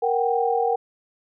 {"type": "tone cluster", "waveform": "sine", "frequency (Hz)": [468.3, 751, 792], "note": ["A#4", "F#5", "G5"], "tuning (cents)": [8, 26, 18], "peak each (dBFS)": [-22, -24, -24], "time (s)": [0.02, 0.76], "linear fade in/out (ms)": 10, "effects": []}